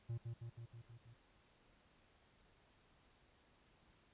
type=tone with echo; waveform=triangle; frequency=116.54 Hz; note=A#2; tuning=in tune; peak=-38 dBFS; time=0.09-0.18 s; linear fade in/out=10 ms; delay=160 ms; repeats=6; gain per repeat=-3 dB; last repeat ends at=1.14 s; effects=pink hiss -71 dBFS RMS until 4.13 s + resampled to 8000 Hz